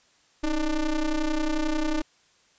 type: ring-modulated tone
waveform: square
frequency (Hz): 148.4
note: D3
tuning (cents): +18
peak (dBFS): -21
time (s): 0.43-2.02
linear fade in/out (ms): 10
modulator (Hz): 164
effects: white hiss -62 dBFS RMS until 2.58 s + resampled to 16000 Hz